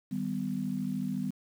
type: chord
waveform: sine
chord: Eb augmented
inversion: none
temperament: equal with one note detuned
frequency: 155.56 / 196 / 249.8 Hz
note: Eb3 / G3 / B3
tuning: 0 / 0 / +20 cents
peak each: -38 / -33 / -34 dBFS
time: 0.11-1.31 s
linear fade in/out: 10 ms
effects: 9-bit